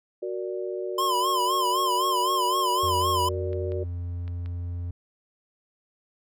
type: chord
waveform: sine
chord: Gb augmented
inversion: none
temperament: equal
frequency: 370 / 466.2 / 587.3 Hz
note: Gb4 / Bb4 / D5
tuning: 0 / 0 / 0 cents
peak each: -30 / -35 / -35 dBFS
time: 0.22-3.84 s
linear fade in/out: 10 ms
type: tone with vibrato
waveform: square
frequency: 1032 Hz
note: C6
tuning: 24 cents flat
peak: -23 dBFS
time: 0.98-3.29 s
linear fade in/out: 5 ms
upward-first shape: sine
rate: 3.9 Hz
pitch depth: 100 cents each way
type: tone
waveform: triangle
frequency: 87.31 Hz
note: F2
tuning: in tune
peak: -27 dBFS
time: 2.83-4.91 s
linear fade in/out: 5 ms
type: clicks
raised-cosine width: 0.3 ms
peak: -32 dBFS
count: 6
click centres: 2.883 / 3.017 / 3.531 / 3.72 / 4.279 / 4.46 s
effects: none